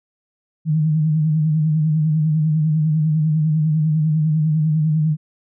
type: tone with vibrato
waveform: sine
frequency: 155.56 Hz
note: D#3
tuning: in tune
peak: -14 dBFS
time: 0.65-5.17 s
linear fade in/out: 50 ms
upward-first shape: sine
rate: 10 Hz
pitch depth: 59 cents each way
effects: none